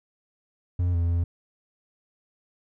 triangle tone with pitch steps, 88.6 / 85.1 / 85.6 Hz, F2 / F2 / F2, +25 / -44 / -34 cents, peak -19 dBFS, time 0.79-1.24 s, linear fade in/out 5 ms, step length 150 ms, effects none

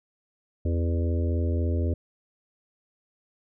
harmonic tone with a mistuned harmonic, 83.7 Hz, E2, 27 cents sharp, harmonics 1 / 3 / 4 / 5 / 6 / 7, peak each -23 / -33 / -35 / -37 / -39 / -40 dBFS, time 0.65-1.94 s, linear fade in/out 5 ms, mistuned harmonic 7, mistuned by +31 cents, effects none

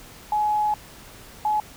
sine tone pair in turn, 844 / 848.8 Hz, G#5 / G#5, +28 / +38 cents, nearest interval unison, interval 10 cents, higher second, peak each -19 dBFS, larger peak neither, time 0.32-0.74 / 1.45-1.6 s, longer first, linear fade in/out 2 ms, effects pink hiss -45 dBFS RMS until 1.76 s

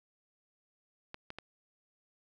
clicks, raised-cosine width 0.3 ms, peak -26 dBFS, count 3, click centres 1.144 / 1.304 / 1.386 s, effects none

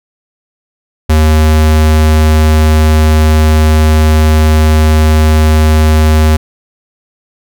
square tone, 77.78 Hz, D#2, in tune, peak -5 dBFS, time 1.09-6.37 s, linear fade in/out 10 ms, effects none

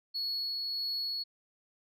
sine tone with tremolo, 4367 Hz, C#8, 27 cents flat, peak -29 dBFS, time 0.14-1.24 s, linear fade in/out 20 ms, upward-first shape sine, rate 1.6 Hz, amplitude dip 25%, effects tanh soft clip ceiling -30 dBFS

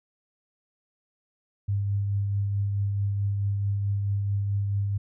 sine tone with tremolo, 100.4 Hz, G2, 42 cents sharp, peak -22 dBFS, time 1.68-4.98 s, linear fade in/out 10 ms, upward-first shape triangle, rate 4.6 Hz, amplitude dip 30%, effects none

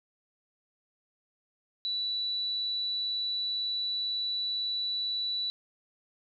sine tone, 3951 Hz, B7, in tune, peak -29 dBFS, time 1.85-5.5 s, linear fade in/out 0 ms, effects none

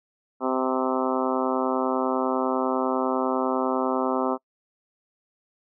harmonic tone, 130 Hz, C3, 11 cents flat, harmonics 2 / 3 / 4 / 5 / 6 / 7 / 8 / 9 / 10, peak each -27 / -29 / -30 / -31 / -32 / -32 / -33 / -34 / -34 dBFS, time 0.4-4.38 s, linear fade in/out 50 ms, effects noise-tail reverb RT60 0.1 s tail -24 dB re dry

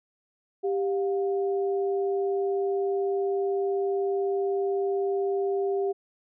sine tone pair together, 394.1 / 710 Hz, G4 / F5, +9 / +28 cents, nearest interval minor seventh, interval 1019 cents, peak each -24 / -34 dBFS, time 0.63-5.93 s, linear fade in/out 20 ms, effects none

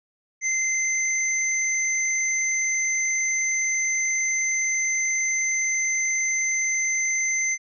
sine tone pair together, 2077 / 6142 Hz, C7 / G8, -13 / -36 cents, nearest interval octave + perfect fifth, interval 1877 cents, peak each -24 dBFS, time 0.41-7.58 s, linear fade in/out 50 ms, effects none

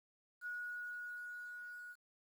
sine tone with level ramp, 1456 Hz, F#6, 28 cents flat, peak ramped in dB -40 to -48 dBFS, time 0.41-1.96 s, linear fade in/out 50 ms, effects 11-bit

